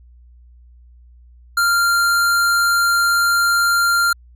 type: tone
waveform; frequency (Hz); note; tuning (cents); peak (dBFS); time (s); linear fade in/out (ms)
square; 1391; F6; -7; -14; 1.57-4.13; 5
effects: added 60 Hz sine -43 dBFS peak until 4.35 s